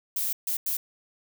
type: noise bursts at uneven times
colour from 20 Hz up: violet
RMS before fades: -28 dBFS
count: 3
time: 0.16-0.33 / 0.47-0.57 / 0.66-0.77 s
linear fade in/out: 5 ms
effects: none